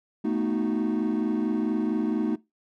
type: chord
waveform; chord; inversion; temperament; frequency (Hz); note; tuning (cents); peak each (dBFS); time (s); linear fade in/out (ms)
triangle; B dominant seventh; third; equal with one note detuned; 220 / 244.4 / 311.1 / 370; A3 / B3 / D#4 / F#4; 0 / -18 / 0 / 0; -25 / -27 / -25 / -30; 0.24-2.36; 10
effects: noise-tail reverb RT60 0.2 s tail -21 dB re dry + tanh soft clip ceiling -16 dBFS